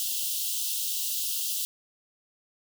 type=high-pass noise; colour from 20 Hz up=white; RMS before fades=-30 dBFS; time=0-1.65 s; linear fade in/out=0 ms; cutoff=2800 Hz; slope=96 dB/octave; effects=none